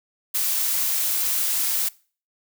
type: noise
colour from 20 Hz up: blue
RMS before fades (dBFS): -23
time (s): 0.34-1.89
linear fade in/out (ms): 10
effects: noise-tail reverb RT60 0.4 s tail -22 dB re dry